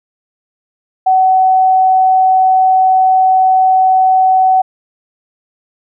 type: tone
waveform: sine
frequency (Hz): 753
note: F#5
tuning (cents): +30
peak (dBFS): -6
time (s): 1.06-4.62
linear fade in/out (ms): 10
effects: none